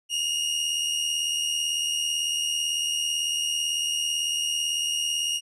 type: tone pair together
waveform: sawtooth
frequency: 2790 / 2868 Hz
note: F7 / F7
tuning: -2 / +45 cents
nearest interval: unison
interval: 47 cents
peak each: -28 / -22 dBFS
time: 0.09-5.41 s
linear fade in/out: 50 ms
effects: resampled to 24000 Hz